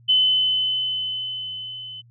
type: tone with level ramp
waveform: sine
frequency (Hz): 3031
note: F#7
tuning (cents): +41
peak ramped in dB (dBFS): -13 to -34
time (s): 0.08-2.02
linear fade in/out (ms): 20
effects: added 118 Hz sine -49 dBFS peak until 2.1 s